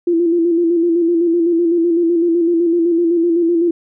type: tone with vibrato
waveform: sine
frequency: 339.2 Hz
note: E4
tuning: 50 cents sharp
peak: -11 dBFS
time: 0.07-3.71 s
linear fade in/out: 5 ms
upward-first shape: square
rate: 7.9 Hz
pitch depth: 43 cents each way
effects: none